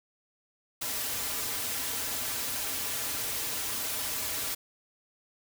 white noise with comb filter, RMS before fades -33 dBFS, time 0.81-4.55 s, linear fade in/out 10 ms, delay 5.5 ms, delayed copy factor -0.7, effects none

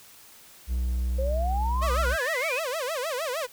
triangle tone, 61.74 Hz, B1, in tune, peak -22 dBFS, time 0.67-2.17 s, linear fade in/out 50 ms
sine exponential sweep, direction up, 517 to 2637 Hz, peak -28 dBFS, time 1.18-2.6 s, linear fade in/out 10 ms
sawtooth tone with vibrato, 569 Hz, C#5, 45 cents sharp, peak -24 dBFS, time 1.81-3.47 s, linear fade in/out 20 ms, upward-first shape sine, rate 6.5 Hz, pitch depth 270 cents each way
effects white hiss -51 dBFS RMS until 3.52 s

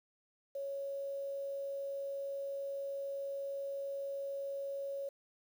sine tone with quantisation, 554.4 Hz, C#5, in tune, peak -37 dBFS, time 0.55-5.09 s, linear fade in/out 5 ms, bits 10, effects none

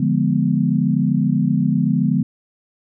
sine chord, D diminished seventh, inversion none, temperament equal, 146.83 / 174.61 / 207.7 / 246.9 Hz, D3 / F3 / Ab3 / Cb4, 0 / 0 / 0 / 0 cents, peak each -20 dBFS, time 0-2.23 s, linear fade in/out 5 ms, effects none

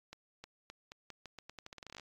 accelerating click train, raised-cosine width 0.2 ms, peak -30 dBFS, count 20, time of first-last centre 0.13-1.997 s, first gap 310 ms, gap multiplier 0.84, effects AAC 32 kbps

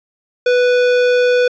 sine tone with hard clipping, 493.9 Hz, B4, in tune, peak -12 dBFS, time 0.46-1.48 s, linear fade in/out 5 ms, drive 15 dB, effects resampled to 16000 Hz

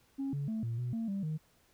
sine tone with pitch steps, 273.1 / 141.8 / 220.7 / 115.8 / 122.7 / 226.8 / 197 / 155.5 Hz, C#4 / C#3 / A3 / A#2 / B2 / A#3 / G3 / D#3, -26 / +40 / +5 / -11 / -11 / -47 / +9 / -1 cents, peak -31 dBFS, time 0.18-1.38 s, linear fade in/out 20 ms, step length 150 ms, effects tanh soft clip ceiling -30 dBFS + pink hiss -68 dBFS RMS until 1.73 s

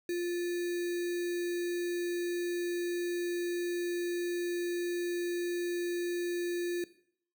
sine tone with sample-and-hold, 349.2 Hz, F4, in tune, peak -30 dBFS, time 0.09-6.84 s, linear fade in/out 2 ms, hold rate 2100 Hz, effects noise-tail reverb RT60 0.6 s tail -17 dB re dry

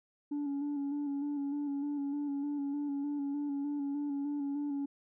sine tone with vibrato, 285.6 Hz, D4, 48 cents flat, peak -30 dBFS, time 0.31-4.86 s, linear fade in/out 10 ms, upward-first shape square, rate 3.3 Hz, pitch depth 29 cents each way, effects tanh soft clip ceiling -31 dBFS

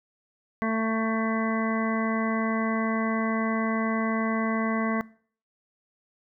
harmonic tone, 222.8 Hz, A3, 22 cents sharp, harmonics 1 / 2 / 3 / 4 / 5 / 7 / 8 / 9, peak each -26 / -34 / -33 / -41 / -31 / -38 / -43 / -35 dBFS, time 0.62-5.01 s, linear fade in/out 0 ms, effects noise-tail reverb RT60 0.5 s tail -22 dB re dry

